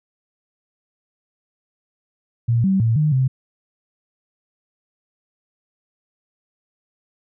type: tone with pitch steps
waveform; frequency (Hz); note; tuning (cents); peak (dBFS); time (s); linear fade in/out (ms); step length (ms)
sine; 117.1 / 192.3 / 113.7 / 152.2 / 130.8; A#2 / G3 / A#2 / D#3 / C3; +8 / -33 / -43 / -38 / 0; -14; 2.48-3.28; 10; 160
effects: none